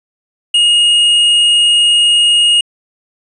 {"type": "tone with tanh clipping", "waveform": "triangle", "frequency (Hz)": 2864, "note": "F7", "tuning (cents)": 43, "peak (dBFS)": -8, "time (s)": [0.54, 2.61], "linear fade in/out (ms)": 5, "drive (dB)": 11, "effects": ["resampled to 24000 Hz"]}